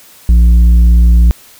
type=tone with tanh clipping; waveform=sine; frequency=58.27 Hz; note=A#1; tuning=in tune; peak=-4 dBFS; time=0.29-1.31 s; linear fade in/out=0 ms; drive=6 dB; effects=white hiss -40 dBFS RMS until 1.59 s